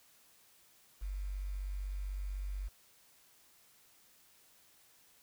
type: tone with quantisation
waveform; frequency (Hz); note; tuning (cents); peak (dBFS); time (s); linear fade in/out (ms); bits
sine; 47.97; G1; -37; -36; 1.01-2.69; 20; 10
effects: white hiss -65 dBFS RMS until 5.22 s